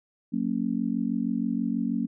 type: chord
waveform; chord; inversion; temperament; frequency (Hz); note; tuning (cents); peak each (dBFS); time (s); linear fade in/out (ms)
sine; F# major; none; just; 185 / 231.2 / 277.5; F#3 / A#3 / C#4; 0 / -14 / +2; -31 / -27 / -30; 0.32-2.07; 20
effects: none